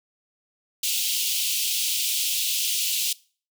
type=high-pass noise; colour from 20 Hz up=pink; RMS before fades=-25 dBFS; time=0.83-3.13 s; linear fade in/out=5 ms; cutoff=2700 Hz; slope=48 dB/octave; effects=noise-tail reverb RT60 0.4 s tail -22 dB re dry